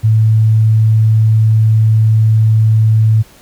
sine tone, 110 Hz, A2, in tune, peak -6 dBFS, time 0.03-3.23 s, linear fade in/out 20 ms, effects pink hiss -43 dBFS RMS until 3.41 s

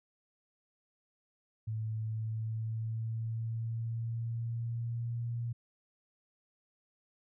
sine tone with pitch glide, 110 to 117.9 Hz, A2 to A#2, 0 to +20 cents, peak -33 dBFS, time 1.67-5.53 s, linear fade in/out 10 ms, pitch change +120 cents, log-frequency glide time 2.03-5.22 s, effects none

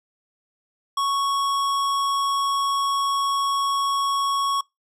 sine tone with hard clipping, 1108.7 Hz, C#6, in tune, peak -22 dBFS, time 0.97-4.61 s, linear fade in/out 5 ms, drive 15 dB, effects noise-tail reverb RT60 0.2 s tail -26 dB re dry

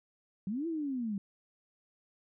sine linear two-way sweep, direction up then down, 179.7 to 340.1 to 191 Hz, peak -32 dBFS, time 0.47-1.18 s, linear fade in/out 2 ms, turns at 0.67 s, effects none

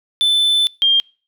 triangle / sine tone pair in turn, 3520 / 3200 Hz, A7 / G7, 0 / +35 cents, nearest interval major second, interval 165 cents, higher first, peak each -10 dBFS, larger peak neither, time 0.21-0.67 / 0.82-1 s, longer first, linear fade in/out 0 ms, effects noise-tail reverb RT60 0.4 s tail -26 dB re dry

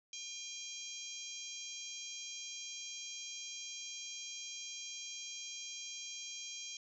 harmonic tone with a mistuned harmonic, 804 Hz, G5, 44 cents sharp, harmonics 3 / 4 / 5 / 6 / 7 / 8 / 9, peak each -52 / -49 / -54 / -55 / -50 / -48 / -58 dBFS, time 0.13-6.77 s, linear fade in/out 2 ms, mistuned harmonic 6, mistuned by -22 cents, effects none

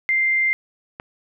sine tone, 2093 Hz, C7, in tune, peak -16 dBFS, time 0.09-0.53 s, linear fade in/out 0 ms
click, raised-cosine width 0.5 ms, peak -17 dBFS, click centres 0.999 s
effects none

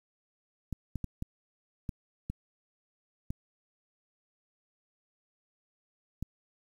clicks, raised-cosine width 5 ms, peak -22 dBFS, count 8, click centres 0.727 / 0.957 / 1.043 / 1.224 / 1.892 / 2.3 / 3.305 / 6.226 s, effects 9-bit

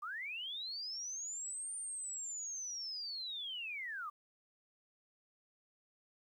sine linear two-way sweep, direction up then down, 1141 to 9040 to 1141 Hz, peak -40 dBFS, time 0.02-4.1 s, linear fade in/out 10 ms, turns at 1.75 s, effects 12-bit

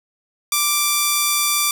5% pulse tone, 1174.7 Hz, D6, in tune, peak -4 dBFS, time 0.52-1.71 s, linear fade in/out 2 ms, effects none

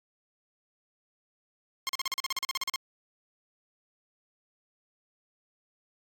10% pulse tone bursts, 1067 Hz, C6, 34 cents sharp, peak -20 dBFS, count 15, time 1.87-2.759 s, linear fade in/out 0 ms, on 21 ms, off 41 ms, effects AAC 64 kbps

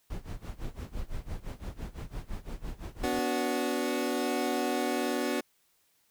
brown noise with tremolo, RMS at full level -35 dBFS, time 0.1-3.19 s, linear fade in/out 5 ms, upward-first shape sine, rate 5.9 Hz, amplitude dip 90%
25% pulse chord, B minor, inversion none, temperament equal with one note detuned, 246.9 / 288.1 / 370 Hz, B3 / D4 / F#4, 0 / -33 / 0 cents, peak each -29 dBFS, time 3.03-5.41 s, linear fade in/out 10 ms
effects white hiss -70 dBFS RMS until 6.1 s

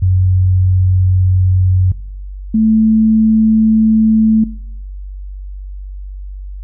sine tone pair in turn, 92.5 / 219.7 Hz, F#2 / A3, 0 / -2 cents, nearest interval octave + minor third, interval 1498 cents, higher second, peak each -8 dBFS, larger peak neither, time 0.02-1.92 / 2.54-4.44 s, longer neither, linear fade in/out 5 ms, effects noise-tail reverb RT60 0.7 s tail -20 dB re dry + added 48 Hz sine -24 dBFS peak until 6.63 s

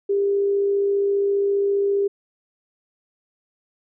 sine tone with amplitude modulation, 400 Hz, G4, 35 cents sharp, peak -16 dBFS, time 0.09-2.08 s, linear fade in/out 10 ms, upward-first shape sine, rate 54.9 Hz, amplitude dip 25%, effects none

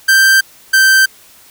45% pulse tone pair in turn, 1568 / 1558.1 Hz, G6 / G6, 0 / -11 cents, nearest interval unison, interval 11 cents, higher first, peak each -6 dBFS, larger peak neither, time 0.08-0.41 / 0.73-1.06 s, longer neither, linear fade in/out 10 ms, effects white hiss -43 dBFS RMS until 1.5 s

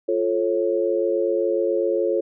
sine chord, F augmented, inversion none, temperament just, 349.2 / 436.5 / 545.7 Hz, F4 / A4 / C#5, 0 / -14 / -27 cents, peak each -23 dBFS, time 0.08-2.21 s, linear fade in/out 10 ms, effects none

